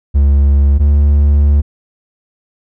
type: tone pair in turn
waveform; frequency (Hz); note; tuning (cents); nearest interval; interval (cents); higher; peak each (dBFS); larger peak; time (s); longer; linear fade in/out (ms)
triangle; 70.3 / 72.32; C#2 / D2; +25 / -26; unison; 49; second; -4; neither; 0.14-0.79 / 0.79-1.62; second; 20
effects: none